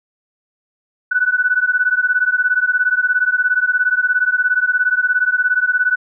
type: beating tone pair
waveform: sine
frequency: 1480 / 1497 Hz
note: F#6 / F#6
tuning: 0 / +20 cents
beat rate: 17 Hz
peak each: -16 dBFS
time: 1.11-5.96 s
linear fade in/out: 10 ms
effects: none